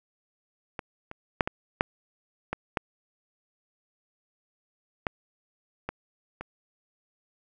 clicks, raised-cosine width 0.5 ms, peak -18 / -24 / -6 / -13 / -6 / -14 / -10 / -11 / -16 / -21 dBFS, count 10, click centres 0.792 / 1.114 / 1.408 / 1.475 / 1.809 / 2.53 / 2.772 / 5.068 / 5.89 / 6.41 s, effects none

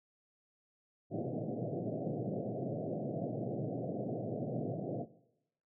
pink band-pass noise, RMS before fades -38 dBFS, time 1.1-5.06 s, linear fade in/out 50 ms, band 110 to 710 Hz, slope 96 dB/octave, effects noise-tail reverb RT60 0.8 s tail -17 dB re dry

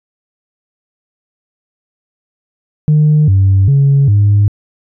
sine tone with pitch steps, 151.7 / 96.7 / 139.2 / 102.4 Hz, D#3 / G2 / C#3 / G#2, -44 / -23 / +8 / -24 cents, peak -4 dBFS, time 2.88-4.48 s, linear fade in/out 0 ms, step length 400 ms, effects tanh soft clip ceiling -3 dBFS

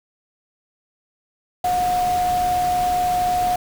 sine tone in noise, 722 Hz, F#5, 43 cents flat, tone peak -17 dBFS, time 1.64-3.56 s, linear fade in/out 5 ms, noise pink, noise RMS -31 dBFS, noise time 1.64-3.56 s, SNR +11 dB, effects none

